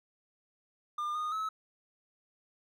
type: tone with pitch steps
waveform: triangle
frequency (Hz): 1203 / 1230 / 1293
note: D6 / D#6 / E6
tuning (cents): +41 / -20 / -34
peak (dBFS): -30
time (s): 0.98-1.49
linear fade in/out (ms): 5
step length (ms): 170
effects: none